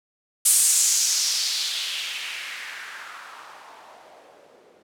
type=noise with low-pass filter sweep; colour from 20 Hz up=violet; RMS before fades=-26 dBFS; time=0.45-4.83 s; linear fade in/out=10 ms; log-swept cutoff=9500 to 400 Hz; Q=2.4; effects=none